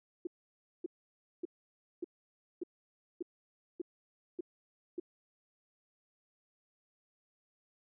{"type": "tone bursts", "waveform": "sine", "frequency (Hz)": 349.2, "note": "F4", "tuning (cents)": 0, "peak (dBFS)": -34, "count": 9, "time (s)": [0.25, 4.999], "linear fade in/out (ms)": 5, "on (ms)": 21, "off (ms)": 570, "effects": []}